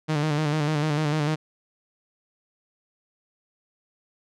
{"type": "tone with vibrato", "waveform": "sawtooth", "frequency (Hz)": 151.3, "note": "D#3", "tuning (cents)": -48, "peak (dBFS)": -18, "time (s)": [0.08, 1.36], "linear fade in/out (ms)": 20, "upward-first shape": "square", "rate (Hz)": 6.7, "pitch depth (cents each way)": 51, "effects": ["low-pass 6000 Hz 12 dB/octave"]}